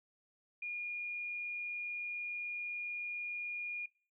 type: tone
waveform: sine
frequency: 2429 Hz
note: D#7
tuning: 42 cents flat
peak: -38 dBFS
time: 0.62-3.86 s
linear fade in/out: 5 ms
effects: noise-tail reverb RT60 0.4 s tail -22 dB re dry